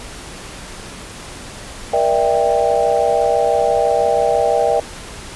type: chord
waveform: sine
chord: E half-diminished seventh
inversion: second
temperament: just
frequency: 474.7 / 593.3 / 659.3 / 791.1 Hz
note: Bb4 / D5 / E5 / G5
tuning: +31 / +18 / 0 / +16 cents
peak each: -18 dBFS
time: 1.93-4.8 s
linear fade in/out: 5 ms
effects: pink hiss -33 dBFS RMS until 5.35 s + resampled to 24000 Hz